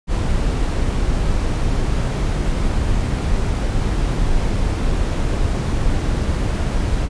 brown noise, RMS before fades -18 dBFS, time 0.07-7.09 s, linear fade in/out 50 ms, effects resampled to 22050 Hz

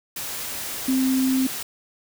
sine tone in noise, 261.6 Hz, C4, in tune, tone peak -18 dBFS, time 0.88-1.47 s, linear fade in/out 5 ms, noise white, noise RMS -31 dBFS, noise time 0.16-1.63 s, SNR +10 dB, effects none

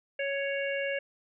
harmonic tone, 556 Hz, C#5, 5 cents sharp, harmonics 1 / 3 / 4 / 5, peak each -31 / -36 / -37 / -38 dBFS, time 0.19-0.99 s, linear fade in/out 5 ms, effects none

